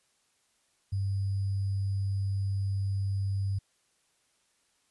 sine tone with sample-and-hold, 98 Hz, G2, in tune, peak -27 dBFS, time 0.92-3.59 s, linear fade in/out 10 ms, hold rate 4900 Hz, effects white hiss -71 dBFS RMS until 4.9 s + resampled to 24000 Hz

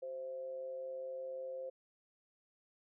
sine tone with amplitude modulation, 523.3 Hz, C5, in tune, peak -38 dBFS, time 0.02-1.7 s, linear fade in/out 10 ms, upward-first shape sine, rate 144 Hz, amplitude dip 50%, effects none

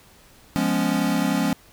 square chord, C# dominant seventh, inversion first, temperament equal, 174.61 / 207.7 / 246.9 / 277.2 Hz, E#3 / G#3 / B3 / C#4, 0 / 0 / 0 / 0 cents, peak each -27 / -26 / -27 / -25 dBFS, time 0.56-1.53 s, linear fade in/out 0 ms, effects pink hiss -52 dBFS RMS until 1.72 s

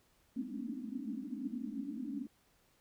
white band-pass noise, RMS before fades -41 dBFS, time 0.36-2.27 s, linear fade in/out 2 ms, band 210 to 290 Hz, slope 96 dB/octave, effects pink hiss -71 dBFS RMS until 2.8 s

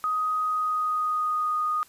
sine tone with pitch glide, 1253 to 1235.7 Hz, D#6 to D#6, +12 to -12 cents, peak -23 dBFS, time 0.04-1.83 s, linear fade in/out 0 ms, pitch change -24 cents, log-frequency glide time 0.39-1.59 s, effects white hiss -55 dBFS RMS until 1.88 s + resampled to 32000 Hz

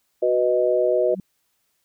sine chord, B major, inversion second, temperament equal, 370 / 493.9 / 622.3 Hz, F#4 / B4 / D#5, 0 / 0 / 0 cents, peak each -22 / -21 / -20 dBFS, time 0.22-1.15 s, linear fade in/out 10 ms
sine tone with exponential growth, 189.3 Hz, F#3, 40 cents sharp, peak -25 dBFS, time 1.05-1.2 s, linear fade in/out 2 ms, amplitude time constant 32 ms
effects white hiss -70 dBFS RMS until 1.84 s

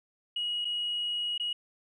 sine tone with dropouts, 2900 Hz, F#7, 35 cents flat, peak -28 dBFS, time 0.36-1.53 s, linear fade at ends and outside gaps 5 ms, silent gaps 0.647-0.651 / 1.379-1.398 s, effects tanh soft clip ceiling -25 dBFS

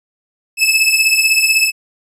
sawtooth beating tone pair, 2598 / 2614 Hz, E7 / E7, -26 / -15 cents, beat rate 16 Hz, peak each -10 dBFS, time 0.57-1.72 s, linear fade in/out 50 ms, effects resampled to 32000 Hz

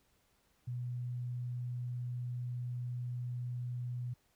sine tone, 122.9 Hz, B2, 8 cents flat, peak -36 dBFS, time 0.67-4.14 s, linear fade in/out 10 ms, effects pink hiss -73 dBFS RMS until 4.35 s

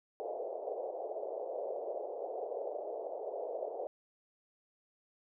pink band-pass noise, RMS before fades -40 dBFS, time 0.2-3.87 s, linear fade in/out 0 ms, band 430 to 700 Hz, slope 48 dB/octave, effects none

